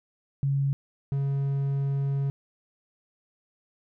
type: tone pair in turn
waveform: sine / triangle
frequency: 138.59 / 138.59 Hz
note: C#3 / C#3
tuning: 0 / 0 cents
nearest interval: unison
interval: 0 cents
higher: neither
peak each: -22 / -22 dBFS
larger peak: neither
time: 0.43-0.73 / 1.12-2.3 s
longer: second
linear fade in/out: 0 ms
effects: none